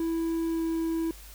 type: tone with pitch glide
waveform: triangle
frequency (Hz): 329.6 to 327.7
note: E4 to E4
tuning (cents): 0 to -10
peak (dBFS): -24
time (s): 0-1.11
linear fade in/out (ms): 2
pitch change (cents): -10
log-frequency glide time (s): 0.49-0.63
effects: added 50 Hz sine -46 dBFS peak until 1.34 s + white hiss -50 dBFS RMS until 1.34 s

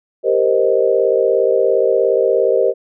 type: chord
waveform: sine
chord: C minor seventh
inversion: second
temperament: equal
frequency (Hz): 392 / 466.2 / 523.3 / 622.3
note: G4 / Bb4 / C5 / Eb5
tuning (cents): 0 / 0 / 0 / 0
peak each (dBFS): -17 / -16 / -16 / -19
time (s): 0.23-2.74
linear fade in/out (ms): 50
effects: none

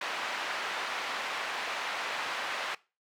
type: band-pass noise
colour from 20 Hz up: pink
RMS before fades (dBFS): -35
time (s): 0.01-2.75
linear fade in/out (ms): 5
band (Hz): 870 to 3000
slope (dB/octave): 12
effects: noise-tail reverb RT60 0.3 s tail -21 dB re dry

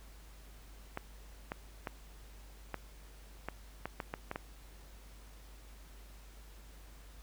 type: clicks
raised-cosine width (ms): 0.5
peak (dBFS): -22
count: 10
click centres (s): 0.974 / 1.519 / 1.872 / 2.743 / 3.486 / 3.856 / 4.002 / 4.139 / 4.314 / 4.359
effects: added 50 Hz sine -52 dBFS peak until 7.22 s + pink hiss -60 dBFS RMS until 7.22 s

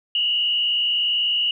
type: tone with frequency modulation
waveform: sine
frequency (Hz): 2900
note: F#7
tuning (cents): -35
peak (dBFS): -18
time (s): 0.15-1.51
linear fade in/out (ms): 2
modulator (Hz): 60.7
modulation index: 1.4
effects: none

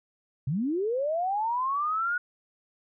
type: linear sweep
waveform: sine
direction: up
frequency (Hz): 120 to 1467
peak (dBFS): -25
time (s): 0.47-2.18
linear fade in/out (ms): 5
effects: none

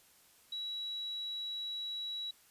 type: tone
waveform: sine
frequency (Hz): 3900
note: B7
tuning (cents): -23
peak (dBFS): -37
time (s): 0.52-2.31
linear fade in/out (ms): 5
effects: white hiss -64 dBFS RMS until 2.5 s + resampled to 32000 Hz

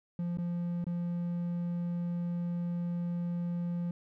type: tone with dropouts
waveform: triangle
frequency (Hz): 173.5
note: F3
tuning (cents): -11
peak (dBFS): -29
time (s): 0.19-3.91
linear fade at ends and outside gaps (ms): 2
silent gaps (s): 0.373-0.384 / 0.843-0.867
effects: none

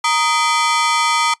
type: ring-modulated tone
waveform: sawtooth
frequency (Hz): 1090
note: C#6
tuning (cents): -29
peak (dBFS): -7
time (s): 0.04-1.34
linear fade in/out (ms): 5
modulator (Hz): 157
effects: noise-tail reverb RT60 0.1 s tail -20 dB re dry + resampled to 22050 Hz

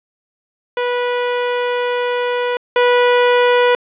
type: tone pair in turn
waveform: sawtooth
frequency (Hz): 489.6 / 489.6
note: B4 / B4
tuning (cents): -15 / -15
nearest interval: unison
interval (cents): 0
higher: neither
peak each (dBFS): -12 / -6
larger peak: second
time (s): 0.77-2.57 / 2.76-3.75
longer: first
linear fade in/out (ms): 2
effects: resampled to 8000 Hz + 8-bit

